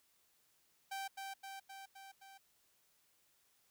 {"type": "tone with echo", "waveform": "sawtooth", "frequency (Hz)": 780, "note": "G5", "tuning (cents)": -9, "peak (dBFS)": -37, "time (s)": [0.91, 1.08], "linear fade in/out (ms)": 10, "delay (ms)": 260, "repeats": 5, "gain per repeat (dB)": -3, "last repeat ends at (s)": 2.38, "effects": ["white hiss -74 dBFS RMS until 3.7 s"]}